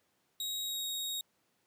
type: tone with pitch glide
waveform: sawtooth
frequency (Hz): 3800 to 3765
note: A#7 to A#7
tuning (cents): +33 to +16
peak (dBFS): -32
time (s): 0.4-1.21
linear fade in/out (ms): 2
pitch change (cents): -17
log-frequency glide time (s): 0.64-0.86
effects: pink hiss -75 dBFS RMS until 1.66 s + high-pass 150 Hz 12 dB/octave